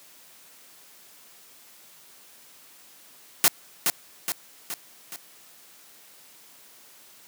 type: noise with echo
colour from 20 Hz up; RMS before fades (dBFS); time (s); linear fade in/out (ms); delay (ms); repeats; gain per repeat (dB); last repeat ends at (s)
white; -17; 3.44-3.48; 0; 420; 4; -5; 5.16
effects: white hiss -52 dBFS RMS until 7.27 s + high-pass 150 Hz 12 dB/octave